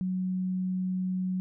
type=tone; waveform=sine; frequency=185 Hz; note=F#3; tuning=in tune; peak=-27 dBFS; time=0.01-1.4 s; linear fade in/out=0 ms; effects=none